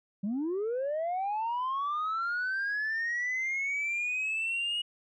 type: linear sweep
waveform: sine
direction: up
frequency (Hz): 187.3 to 2898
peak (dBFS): -27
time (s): 0.23-4.82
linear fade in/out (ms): 10
effects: tanh soft clip ceiling -27 dBFS